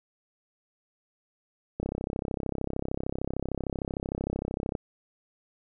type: click train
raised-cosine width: 2 ms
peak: -17 dBFS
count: 99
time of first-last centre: 1.8-4.752 s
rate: 33.2 Hz
effects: none